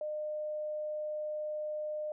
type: tone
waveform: sine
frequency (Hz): 607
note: D#5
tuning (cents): -43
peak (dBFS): -34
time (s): 0.01-2.12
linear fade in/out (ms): 2
effects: none